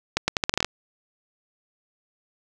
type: accelerating click train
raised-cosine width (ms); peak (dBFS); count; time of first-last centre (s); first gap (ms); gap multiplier
0.2; -3; 10; 0.17-0.646; 110; 0.8
effects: none